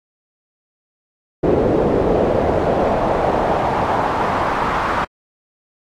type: noise with band-pass filter sweep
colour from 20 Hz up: brown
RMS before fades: -17 dBFS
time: 1.43-5.05 s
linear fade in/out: 10 ms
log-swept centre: 420 to 1200 Hz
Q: 2
effects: AAC 64 kbps